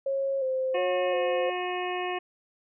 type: tone with vibrato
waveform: sine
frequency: 533 Hz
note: C5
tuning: 32 cents sharp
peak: -25 dBFS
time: 0.06-1.5 s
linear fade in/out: 5 ms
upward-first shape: square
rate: 1.4 Hz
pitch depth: 38 cents each way
type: harmonic tone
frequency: 361.5 Hz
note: F#4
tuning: 40 cents flat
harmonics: 1 / 2 / 3 / 5 / 6 / 7 / 8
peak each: -32 / -33 / -37 / -39 / -43 / -39 / -41 dBFS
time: 0.74-2.19 s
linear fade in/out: 10 ms
effects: none